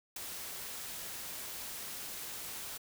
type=noise with ADSR envelope; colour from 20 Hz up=white; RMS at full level=-38 dBFS; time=0.16-2.78 s; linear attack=5 ms; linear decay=7 ms; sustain=-5 dB; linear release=11 ms; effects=none